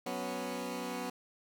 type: chord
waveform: 15% pulse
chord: F# suspended fourth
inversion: none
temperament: equal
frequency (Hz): 185 / 246.9 / 277.2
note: F#3 / B3 / C#4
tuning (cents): 0 / 0 / 0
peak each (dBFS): -36 / -32 / -36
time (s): 0.06-1.1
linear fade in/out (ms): 5
effects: none